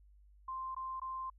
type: tone with dropouts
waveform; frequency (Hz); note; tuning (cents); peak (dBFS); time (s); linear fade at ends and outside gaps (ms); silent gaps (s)
sine; 1046.5; C6; 0; -38; 0.48-1.3; 5; 0.748-0.764 / 0.999-1.016
effects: added 50 Hz sine -59 dBFS peak until 1.38 s